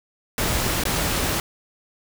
pink noise with dropouts, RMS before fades -23 dBFS, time 0.38-1.4 s, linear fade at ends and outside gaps 1 ms, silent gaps 0.837-0.853 s, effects none

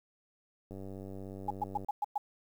click train, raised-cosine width 2 ms, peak -32 dBFS, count 111, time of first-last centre 0.71-1.846 s, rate 96.8 Hz
sine tone bursts, 830.6 Hz, G#5, in tune, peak -28 dBFS, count 6, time 1.48-2.18 s, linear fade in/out 5 ms, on 25 ms, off 110 ms
effects 10-bit

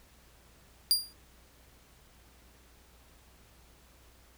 sawtooth tone with exponential decay, 4791 Hz, D8, 34 cents sharp, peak -16 dBFS, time 0.91-1.13 s, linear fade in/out 0 ms, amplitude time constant 47 ms, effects added 60 Hz sine -61 dBFS peak until 4.37 s + pink hiss -61 dBFS RMS until 4.37 s

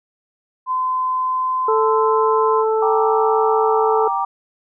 sine tone with pitch glide, 1025 to 1032.7 Hz, C6 to C6, -36 to -23 cents, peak -17 dBFS, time 0.66-2.65 s, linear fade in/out 50 ms, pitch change +13 cents, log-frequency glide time 1.16-2.16 s
harmonic tone, 440 Hz, A4, in tune, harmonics 1 / 2 / 3, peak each -16 / -22 / -26 dBFS, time 1.68-4.08 s, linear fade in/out 5 ms
sine chord, G minor, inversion none, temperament just, 784 / 940.8 / 1176 Hz, G5 / Bb5 / D6, 0 / +16 / +2 cents, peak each -22 dBFS, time 2.82-4.25 s, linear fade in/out 5 ms
effects none

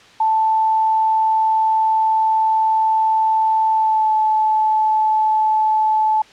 sine tone with pitch glide, 880 to 867.4 Hz, A5 to A5, 0 to -25 cents, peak -13 dBFS, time 0.2-6.22 s, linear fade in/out 5 ms, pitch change -25 cents, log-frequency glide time 3.72-4.13 s, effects white hiss -45 dBFS RMS until 6.32 s + low-pass 4000 Hz 12 dB/octave

